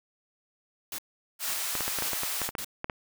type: noise bursts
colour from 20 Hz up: white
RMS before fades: -36 dBFS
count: 4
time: 0.92-2.646 s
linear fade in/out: 2 ms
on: 64 ms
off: 490 ms
type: high-pass noise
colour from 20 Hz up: white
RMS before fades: -32 dBFS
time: 1.39-2.51 s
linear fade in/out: 50 ms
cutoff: 680 Hz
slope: 12 dB/octave
type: clicks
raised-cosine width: 0.5 ms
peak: -16 dBFS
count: 12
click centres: 1.753 / 1.807 / 1.88 / 1.987 / 2.023 / 2.133 / 2.234 / 2.417 / 2.49 / 2.552 / 2.844 / 2.898 s
effects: none